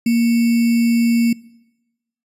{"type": "tone with sample-and-hold", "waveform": "sine", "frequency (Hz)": 233.1, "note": "A#3", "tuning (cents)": 0, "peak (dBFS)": -12, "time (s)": [0.06, 1.33], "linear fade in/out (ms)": 5, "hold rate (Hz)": 2450, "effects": ["noise-tail reverb RT60 1.0 s tail -23 dB re dry", "resampled to 32000 Hz"]}